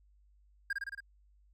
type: tone with echo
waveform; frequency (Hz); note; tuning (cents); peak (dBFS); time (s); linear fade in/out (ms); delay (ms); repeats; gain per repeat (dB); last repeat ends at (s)
triangle; 1613; G6; +49; -29; 0.7-0.73; 5; 55; 5; -2; 1.005
effects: added 50 Hz sine -62 dBFS peak until 1.53 s